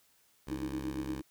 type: tone with vibrato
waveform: 10% pulse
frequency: 67.8 Hz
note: C#2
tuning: 38 cents flat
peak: -31 dBFS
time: 0.47-1.21 s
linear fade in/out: 5 ms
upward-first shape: triangle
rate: 9.8 Hz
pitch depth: 18 cents each way
type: tone with tremolo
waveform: sine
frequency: 311.1 Hz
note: D#4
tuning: in tune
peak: -32 dBFS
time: 0.5-1.22 s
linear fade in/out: 20 ms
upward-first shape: sine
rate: 8.6 Hz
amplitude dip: 85%
effects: white hiss -68 dBFS RMS until 1.3 s